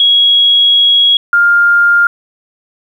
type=tone pair in turn; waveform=sine; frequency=3318 / 1403.9 Hz; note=G#7 / F6; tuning=-2 / +9 cents; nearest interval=octave + minor third; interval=1489 cents; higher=first; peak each=-5 dBFS; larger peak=neither; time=0-1.17 / 1.33-2.07 s; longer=first; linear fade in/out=2 ms; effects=7-bit